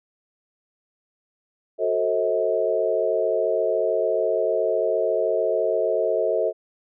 sine chord, F# diminished seventh, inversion none, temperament just, 370 / 444 / 532.8 / 639.4 Hz, F#4 / A4 / C5 / Eb5, 0 / +16 / +31 / +47 cents, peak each -28 / -24 / -26 / -23 dBFS, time 1.78-6.53 s, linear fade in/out 50 ms, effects none

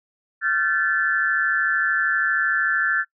sine tone cluster, 1381 / 1534 / 1746 Hz, F6 / G6 / A6, -20 / -38 / -14 cents, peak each -24 / -23 / -21 dBFS, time 0.41-3.05 s, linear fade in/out 50 ms, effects noise-tail reverb RT60 0.1 s tail -22 dB re dry

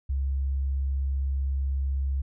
sine tone, 67.9 Hz, C#2, 35 cents flat, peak -24 dBFS, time 0.09-2.22 s, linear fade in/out 10 ms, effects none

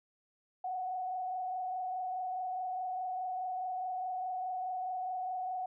sine tone with frequency modulation, 740 Hz, F#5, in tune, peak -34 dBFS, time 0.64-5.66 s, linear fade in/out 5 ms, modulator 24.8 Hz, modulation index 0.72, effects none

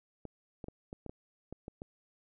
clicks, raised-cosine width 2 ms, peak -29 dBFS, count 9, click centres 0.253 / 0.642 / 0.684 / 0.929 / 1.063 / 1.095 / 1.526 / 1.681 / 1.819 s, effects none

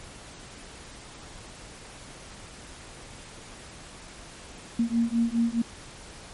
sine beating tone pair, 230 / 234.8 Hz, A#3 / A#3, -23 / +13 cents, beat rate 4.8 Hz, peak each -25 dBFS, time 4.79-5.62 s, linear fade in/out 5 ms, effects pink hiss -45 dBFS RMS until 6.33 s + MP3 48 kbps

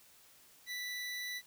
25% pulse tone, 1975.5 Hz, B6, in tune, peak -35 dBFS, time 0.66-1.42 s, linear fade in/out 50 ms, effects white hiss -62 dBFS RMS until 1.46 s

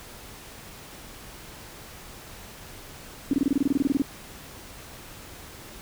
sine tone bursts, 277.2 Hz, C#4, in tune, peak -18 dBFS, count 15, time 3.31-4.02 s, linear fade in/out 2 ms, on 24 ms, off 25 ms, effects pink hiss -44 dBFS RMS until 5.81 s

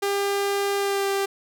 sawtooth tone with pitch glide, 400 to 394.3 Hz, G4 to G4, +35 to +10 cents, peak -18 dBFS, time 0.02-1.26 s, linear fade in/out 10 ms, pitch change -25 cents, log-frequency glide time 0.78-1.08 s, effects none

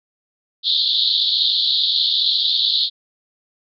pink band-pass noise, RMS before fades -18 dBFS, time 0.63-2.9 s, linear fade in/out 50 ms, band 3400 to 4400 Hz, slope 96 dB/octave, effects none

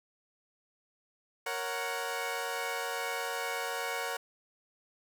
15% pulse chord, F# major, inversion first, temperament equal, 466.2 / 554.4 / 740 Hz, A#4 / C#5 / F#5, 0 / 0 / 0 cents, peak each -31 / -32 / -31 dBFS, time 1.46-4.17 s, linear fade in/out 5 ms, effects none

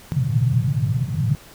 pink band-pass noise, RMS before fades -20 dBFS, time 0.12-1.35 s, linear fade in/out 0 ms, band 110 to 150 Hz, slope 48 dB/octave, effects pink hiss -45 dBFS RMS until 1.54 s

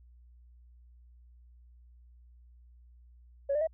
sine tone with pitch steps, 558 / 598 / 641 Hz, C#5 / D5 / E5, +11 / +31 / -49 cents, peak -25 dBFS, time 3.49-3.673 s, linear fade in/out 10 ms, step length 61 ms, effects tanh soft clip ceiling -22 dBFS + added 60 Hz sine -54 dBFS peak until 3.73 s

